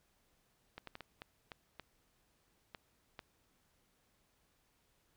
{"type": "clicks", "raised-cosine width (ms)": 0.3, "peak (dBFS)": -30, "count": 9, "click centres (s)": [0.78, 0.873, 0.954, 1.007, 1.219, 1.518, 1.797, 2.748, 3.192], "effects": ["pink hiss -75 dBFS RMS until 5.16 s"]}